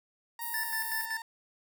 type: tone with pitch glide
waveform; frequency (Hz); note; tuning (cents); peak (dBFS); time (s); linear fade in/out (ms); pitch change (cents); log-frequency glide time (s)
30% pulse; 932.3 to 915.8; A#5 to A#5; 0 to -31; -37; 0.39-1.22; 2; -31; 0.67-0.72
type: high-pass noise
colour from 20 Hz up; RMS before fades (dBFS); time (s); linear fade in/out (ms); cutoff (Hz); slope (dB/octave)
white; -38; 0.41-1.06; 10; 9200; 48
type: tone with tremolo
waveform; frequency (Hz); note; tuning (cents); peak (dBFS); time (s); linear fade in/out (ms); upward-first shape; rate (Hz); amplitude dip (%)
square; 1760; A6; 0; -32; 0.54-1.17; 2; square; 5.3; 65
effects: none

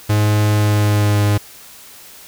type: tone with pitch glide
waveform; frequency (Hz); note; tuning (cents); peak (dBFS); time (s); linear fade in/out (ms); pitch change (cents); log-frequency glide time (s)
45% pulse; 105.2 to 103.33; G#2 to G#2; +23 to -8; -12; 0.09-1.38; 10; -31; 0.52-1.24
effects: white hiss -40 dBFS RMS until 2.27 s

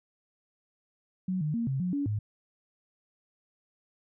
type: tone with pitch steps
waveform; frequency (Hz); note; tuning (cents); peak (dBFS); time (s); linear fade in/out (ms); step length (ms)
sine; 185.4 / 151.5 / 232.3 / 134.1 / 180.4 / 284.4 / 105.3; F#3 / D#3 / A#3 / C3 / F#3 / C#4 / G#2; +4 / -46 / -6 / +43 / -44 / +45 / +24; -27; 1.28-2.19; 5; 130
effects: none

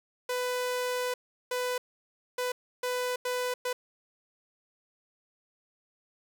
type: tone bursts at uneven times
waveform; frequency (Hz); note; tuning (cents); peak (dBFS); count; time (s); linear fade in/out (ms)
sawtooth; 498.1; B4; +15; -25; 6; 0.29-1.14 / 1.51-1.78 / 2.38-2.52 / 2.83-3.16 / 3.25-3.54 / 3.65-3.73; 5
effects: none

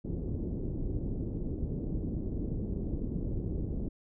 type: low-pass noise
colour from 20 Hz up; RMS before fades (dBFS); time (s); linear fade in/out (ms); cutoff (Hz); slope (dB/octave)
pink; -34; 0.04-3.89; 10; 380; 24
effects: none

